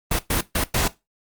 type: noise bursts at uneven times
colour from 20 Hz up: pink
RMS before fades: -21 dBFS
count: 4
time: 0.11-0.19 / 0.3-0.41 / 0.55-0.64 / 0.74-0.88 s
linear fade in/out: 5 ms
effects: noise-tail reverb RT60 0.2 s tail -17 dB re dry + Opus 32 kbps